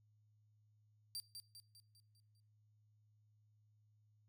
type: tone with echo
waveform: sawtooth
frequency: 4699 Hz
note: D8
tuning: in tune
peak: -40 dBFS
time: 1.15-1.2 s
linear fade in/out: 0 ms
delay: 200 ms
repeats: 6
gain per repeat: -6 dB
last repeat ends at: 2.4 s
effects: noise-tail reverb RT60 0.4 s tail -19 dB re dry + added 106 Hz sine -70 dBFS peak until 4.28 s